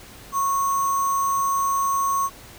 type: tone with sample-and-hold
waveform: sine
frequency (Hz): 1100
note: C#6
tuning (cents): -14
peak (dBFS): -19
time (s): 0.32-2.3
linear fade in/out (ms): 50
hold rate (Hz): 7350
effects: pink hiss -44 dBFS RMS until 2.58 s